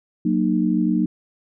sine chord, D# minor, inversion first, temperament equal with one note detuned, 185 / 233.1 / 305.8 Hz, F#3 / A#3 / D#4, 0 / 0 / -30 cents, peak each -21 dBFS, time 0.25-1.06 s, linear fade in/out 5 ms, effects none

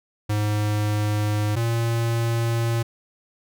square tone pair in turn, 105.1 / 115.94 Hz, G#2 / A#2, +21 / -9 cents, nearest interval major second, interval 170 cents, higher second, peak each -21 dBFS, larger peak neither, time 0.29-1.56 / 1.56-2.83 s, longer neither, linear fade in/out 10 ms, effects none

